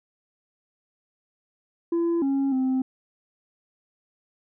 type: tone with pitch steps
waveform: sine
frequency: 338.2 / 273.8 / 260.6 Hz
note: E4 / C#4 / C4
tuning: +44 / -21 / -7 cents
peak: -18 dBFS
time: 1.92-2.82 s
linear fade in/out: 5 ms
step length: 300 ms
effects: tanh soft clip ceiling -20 dBFS